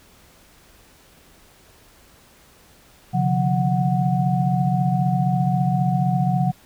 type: tone cluster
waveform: sine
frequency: 134.3 / 149.2 / 178.2 / 737 Hz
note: C3 / D3 / F3 / F#5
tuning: +46 / +28 / +35 / -7 cents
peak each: -21 / -26 / -21 / -24 dBFS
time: 3.13-6.52 s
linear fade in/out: 20 ms
effects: pink hiss -52 dBFS RMS until 6.65 s